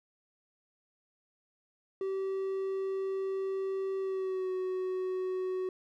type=tone with pitch glide; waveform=triangle; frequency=385.3 to 371.7 Hz; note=G4 to F#4; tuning=-30 to +8 cents; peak=-29 dBFS; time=2.01-5.69 s; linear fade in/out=2 ms; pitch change=-62 cents; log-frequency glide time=3.99-4.51 s; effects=none